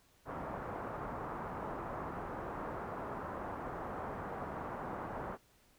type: low-pass noise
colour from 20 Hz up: white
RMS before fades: -42 dBFS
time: 0.25-5.38 s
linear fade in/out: 50 ms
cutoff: 1200 Hz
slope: 24 dB/octave
effects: pink hiss -68 dBFS RMS until 5.78 s